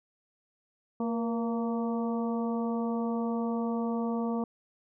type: harmonic tone with a mistuned harmonic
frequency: 229.9 Hz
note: A#3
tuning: 24 cents flat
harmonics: 1 / 2 / 3 / 4 / 5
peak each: -29 / -35 / -39 / -41 / -43 dBFS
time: 1-4.44 s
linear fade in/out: 2 ms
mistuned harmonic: 2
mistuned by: +43 cents
effects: none

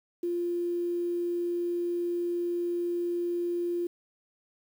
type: tone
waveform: sine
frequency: 347.7 Hz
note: F4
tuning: 8 cents flat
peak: -27 dBFS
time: 0.23-3.87 s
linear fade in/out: 5 ms
effects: 9-bit

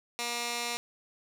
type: tone with band-pass filter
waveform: 15% pulse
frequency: 238.2 Hz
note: A#3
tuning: 38 cents sharp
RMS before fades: -34 dBFS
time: 0.19-0.77 s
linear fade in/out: 0 ms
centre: 5000 Hz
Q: 0.62
effects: none

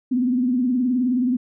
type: tone with vibrato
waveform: sine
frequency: 250 Hz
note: B3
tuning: 21 cents sharp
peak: -17 dBFS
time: 0.11-1.37 s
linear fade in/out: 10 ms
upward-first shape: triangle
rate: 19 Hz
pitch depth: 110 cents each way
effects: none

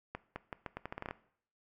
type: accelerating click train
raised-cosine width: 0.5 ms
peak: -24 dBFS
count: 12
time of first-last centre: 0.15-1.11 s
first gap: 210 ms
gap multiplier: 0.8
effects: noise-tail reverb RT60 0.6 s tail -18 dB re dry

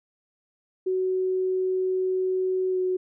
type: tone with pitch glide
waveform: sine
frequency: 373 to 369.1 Hz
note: F#4 to F#4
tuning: +14 to -4 cents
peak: -22 dBFS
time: 0.86-2.97 s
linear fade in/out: 10 ms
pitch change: -18 cents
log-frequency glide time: 2.7-2.78 s
effects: none

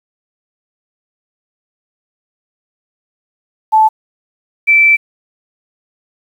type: tone pair in turn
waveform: sine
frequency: 872 / 2328 Hz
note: A5 / D7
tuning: -16 / -16 cents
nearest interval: octave + perfect fourth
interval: 1700 cents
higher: second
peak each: -5 dBFS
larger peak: neither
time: 3.72-3.89 / 4.67-4.97 s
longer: second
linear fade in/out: 20 ms
effects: 7-bit

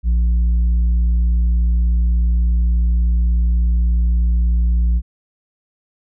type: tone with tanh clipping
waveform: sine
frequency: 58.27 Hz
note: A#1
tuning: in tune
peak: -13 dBFS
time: 0.03-5.02 s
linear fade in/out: 50 ms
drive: 4 dB
effects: none

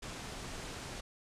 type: low-pass noise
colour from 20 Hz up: pink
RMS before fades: -44 dBFS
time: 0.02-1.01 s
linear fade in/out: 10 ms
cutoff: 8900 Hz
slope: 24 dB/octave
effects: resampled to 32000 Hz

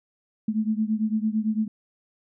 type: beating tone pair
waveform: sine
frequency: 214 / 222.9 Hz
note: A3 / A3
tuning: -48 / +23 cents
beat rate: 8.9 Hz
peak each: -24 / -26 dBFS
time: 0.48-1.68 s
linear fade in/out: 5 ms
effects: none

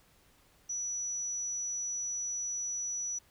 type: tone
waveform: sine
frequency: 5900 Hz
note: F#8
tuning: 6 cents flat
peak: -33 dBFS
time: 0.69-3.19 s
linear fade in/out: 10 ms
effects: pink hiss -65 dBFS RMS until 3.3 s

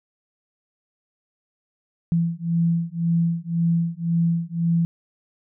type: beating tone pair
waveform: sine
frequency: 167.2 / 169.1 Hz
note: E3 / E3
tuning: +25 / +44 cents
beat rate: 1.9 Hz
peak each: -22 dBFS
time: 2.12-4.85 s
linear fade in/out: 0 ms
effects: none

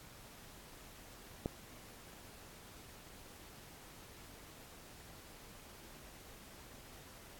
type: click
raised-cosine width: 2 ms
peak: -22 dBFS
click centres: 1.459 s
effects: pink hiss -56 dBFS RMS until 7.39 s + AAC 64 kbps

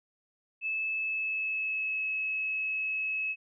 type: tone with pitch glide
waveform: sine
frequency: 2613 to 2580 Hz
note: E7 to E7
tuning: -16 to -38 cents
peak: -29 dBFS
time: 0.61-3.36 s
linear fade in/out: 50 ms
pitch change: -22 cents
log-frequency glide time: 0.91-2.05 s
effects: none

